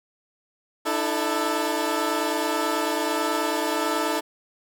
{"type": "chord", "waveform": "15% pulse", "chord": "D suspended second", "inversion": "none", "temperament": "equal with one note detuned", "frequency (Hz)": [300.4, 329.6, 440], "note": ["D4", "E4", "A4"], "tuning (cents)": [39, 0, 0], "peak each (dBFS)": -21, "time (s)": [0.85, 4.21], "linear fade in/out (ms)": 20, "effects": []}